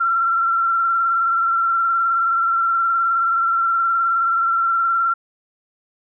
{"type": "tone with vibrato", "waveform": "sine", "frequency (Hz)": 1357, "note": "E6", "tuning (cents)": 50, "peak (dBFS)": -15, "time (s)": [0, 5.14], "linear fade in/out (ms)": 10, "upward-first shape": "triangle", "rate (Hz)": 19, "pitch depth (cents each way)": 41, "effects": []}